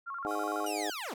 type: tone with vibrato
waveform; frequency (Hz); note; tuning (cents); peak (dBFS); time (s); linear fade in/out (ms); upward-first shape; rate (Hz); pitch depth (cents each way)
sine; 1234; D#6; -15; -36; 0.06-0.67; 20; square; 12; 200
type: harmonic tone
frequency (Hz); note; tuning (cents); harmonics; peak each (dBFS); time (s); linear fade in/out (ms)
103.8; G#2; 0; 3 / 4 / 5 / 6 / 7 / 8; -38 / -39 / -45 / -40 / -37 / -40; 0.25-0.9; 0
type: chord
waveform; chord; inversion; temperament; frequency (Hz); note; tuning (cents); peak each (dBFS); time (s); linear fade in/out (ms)
5% pulse; G augmented; none; equal; 784 / 987.8 / 1244.5; G5 / B5 / D#6; 0 / 0 / 0; -42 / -44 / -38; 0.26-0.92; 50
type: linear sweep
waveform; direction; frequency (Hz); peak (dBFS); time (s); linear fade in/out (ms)
15% pulse; down; 2983 to 189.8; -30; 0.66-1.14; 5
effects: none